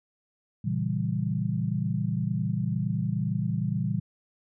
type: chord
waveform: sine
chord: A# diminished seventh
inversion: none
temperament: equal with one note detuned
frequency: 116.54 / 138.59 / 165.48 / 196 Hz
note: A#2 / C#3 / E3 / G3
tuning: 0 / 0 / +7 / 0 cents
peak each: -30 / -32 / -30 / -31 dBFS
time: 0.64-4 s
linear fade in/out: 10 ms
effects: none